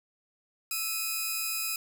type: tone pair together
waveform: 5% pulse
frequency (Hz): 1318.5 / 2489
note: E6 / D#7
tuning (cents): 0 / 0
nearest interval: major seventh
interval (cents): 1100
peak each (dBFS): -25 / -21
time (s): 0.71-1.76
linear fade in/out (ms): 2
effects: none